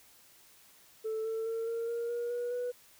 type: tone with pitch steps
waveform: sine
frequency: 440 / 446.9 / 453.9 / 461.1 / 468.3 / 475.7 / 483.2 / 490.8 Hz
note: A4 / A4 / A#4 / A#4 / A#4 / A#4 / B4 / B4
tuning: 0 / +27 / -46 / -19 / +8 / +35 / -38 / -11 cents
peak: -30 dBFS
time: 1.04-2.72 s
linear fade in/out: 20 ms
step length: 210 ms
effects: tanh soft clip ceiling -30 dBFS + white hiss -60 dBFS RMS until 2.99 s